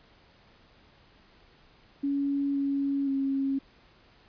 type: tone with pitch steps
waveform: sine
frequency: 280.5 / 278.3 / 272.3 Hz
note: C#4 / C#4 / C#4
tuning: +21 / +7 / -31 cents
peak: -25 dBFS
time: 2.03-3.59 s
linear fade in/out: 10 ms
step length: 520 ms
effects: pink hiss -59 dBFS RMS until 4.28 s + resampled to 11025 Hz